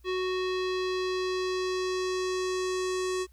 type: tone with low-pass filter sweep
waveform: square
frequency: 370 Hz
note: F#4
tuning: in tune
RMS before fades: -30 dBFS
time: 0.04-3.27 s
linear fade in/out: 50 ms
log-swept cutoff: 3600 to 7700 Hz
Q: 1.8
effects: added 60 Hz sine -54 dBFS peak until 3.32 s + white hiss -69 dBFS RMS until 3.32 s